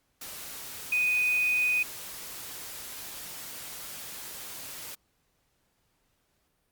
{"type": "tone in noise", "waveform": "sine", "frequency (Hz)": 2489, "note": "D#7", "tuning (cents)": 0, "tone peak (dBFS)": -23, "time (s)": [0.92, 1.83], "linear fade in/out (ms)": 5, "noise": "white", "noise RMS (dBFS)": -41, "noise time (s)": [0.21, 4.95], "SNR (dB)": 15, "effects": ["pink hiss -73 dBFS RMS until 6.71 s", "Opus 48 kbps"]}